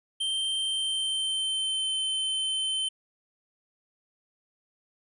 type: tone with pitch glide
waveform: square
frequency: 3136 to 3082 Hz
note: G7 to G7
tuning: 0 to -30 cents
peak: -27 dBFS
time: 0.2-2.89 s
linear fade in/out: 10 ms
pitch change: -30 cents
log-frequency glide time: 0.58-1.94 s
effects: resampled to 24000 Hz